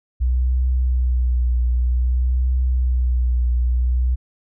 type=tone with vibrato; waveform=sine; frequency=62 Hz; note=B1; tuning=7 cents sharp; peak=-15 dBFS; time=0.2-4.16 s; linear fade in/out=20 ms; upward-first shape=triangle; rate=0.53 Hz; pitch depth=42 cents each way; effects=none